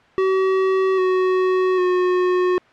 square tone with pitch steps, 380 / 371.5 / 363.3 Hz, F#4 / F#4 / F#4, +46 / +7 / -32 cents, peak -16 dBFS, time 0.18-2.58 s, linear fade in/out 0 ms, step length 800 ms, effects white hiss -51 dBFS RMS until 2.72 s + low-pass 2000 Hz 12 dB/octave

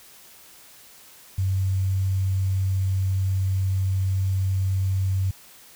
sine tone with quantisation, 95.4 Hz, G2, 47 cents flat, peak -20 dBFS, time 1.38-5.31 s, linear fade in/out 5 ms, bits 8, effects white hiss -49 dBFS RMS until 5.75 s

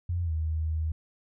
sine tone with pitch glide, 87.31 to 79.14 Hz, F2 to D#2, 0 to +30 cents, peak -26 dBFS, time 0.09-0.92 s, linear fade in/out 5 ms, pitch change -170 cents, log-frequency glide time 0.23-0.32 s, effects none

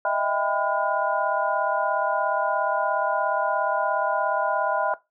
sine tone cluster, 620 / 657 / 794 / 1003 / 1430 Hz, D#5 / E5 / G5 / B5 / F6, -6 / -6 / +22 / +26 / +41 cents, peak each -27 dBFS, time 0.05-4.94 s, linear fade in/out 2 ms, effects noise-tail reverb RT60 0.2 s tail -19 dB re dry

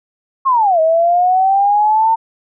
sine linear two-way sweep, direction down then up, 1100 to 632 to 910 Hz, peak -9 dBFS, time 0.45-2.16 s, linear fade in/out 20 ms, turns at 0.8 s, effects none

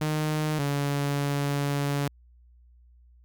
sawtooth tone pair in turn, 153.6 / 142.37 Hz, D#3 / C#3, -22 / +47 cents, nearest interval minor second, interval 131 cents, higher first, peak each -21 dBFS, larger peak neither, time 0.01-0.59 / 0.59-2.08 s, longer second, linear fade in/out 5 ms, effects added 60 Hz sine -53 dBFS peak until 3.24 s

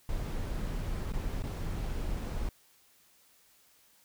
brown noise with dropouts, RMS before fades -34 dBFS, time 0.09-2.49 s, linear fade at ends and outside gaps 2 ms, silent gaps 1.123-1.135 / 1.424-1.437 s, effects white hiss -64 dBFS RMS until 4.04 s

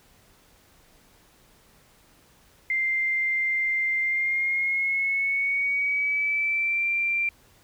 sine tone with pitch glide, 2093 to 2363 Hz, C7 to D7, 0 to +10 cents, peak -22 dBFS, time 2.7-7.29 s, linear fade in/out 2 ms, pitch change +210 cents, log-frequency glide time 4.01-6.88 s, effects pink hiss -58 dBFS RMS until 7.63 s

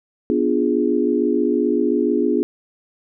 sine chord, B diminished seventh, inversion none, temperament equal, 246.9 / 293.7 / 349.2 / 415.3 Hz, B3 / D4 / F4 / Ab4, 0 / 0 / 0 / 0 cents, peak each -21 dBFS, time 0.3-2.43 s, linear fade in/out 0 ms, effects none

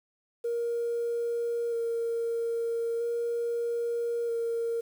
sine tone with vibrato, 466.8 Hz, A#4, 2 cents sharp, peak -26 dBFS, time 0.44-4.81 s, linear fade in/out 10 ms, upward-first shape square, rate 0.39 Hz, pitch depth 12 cents each way, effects tanh soft clip ceiling -24 dBFS + 9-bit

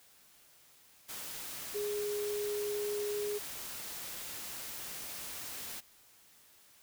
sine tone in noise, 414.5 Hz, G#4, 3 cents flat, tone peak -33 dBFS, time 1.74-3.39 s, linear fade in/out 20 ms, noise white, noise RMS -43 dBFS, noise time 1.08-5.81 s, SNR +7 dB, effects white hiss -62 dBFS RMS until 6.82 s

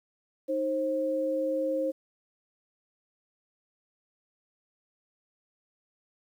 sine tone pair together, 311.2 / 532.2 Hz, D#4 / C5, 0 / +29 cents, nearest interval major sixth, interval 929 cents, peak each -32 / -27 dBFS, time 0.48-1.92 s, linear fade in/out 20 ms, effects 10-bit

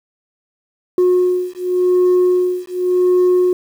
sine beating tone pair, 361.8 / 362.69 Hz, F#4 / F#4, -39 / -35 cents, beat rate 0.89 Hz, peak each -13 dBFS, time 0.98-3.53 s, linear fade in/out 2 ms, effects tanh soft clip ceiling -8 dBFS + 7-bit

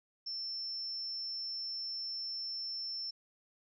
sine tone, 5360 Hz, E8, 28 cents sharp, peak -37 dBFS, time 0.26-3.11 s, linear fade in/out 10 ms, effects none

